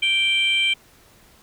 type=tone pair together; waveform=sine; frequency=2349 / 3134 Hz; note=D7 / G7; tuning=0 / -1 cents; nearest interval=perfect fourth; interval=499 cents; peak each=-18 dBFS; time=0.02-0.74 s; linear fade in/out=10 ms; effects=tanh soft clip ceiling -13 dBFS + pink hiss -53 dBFS RMS until 1.42 s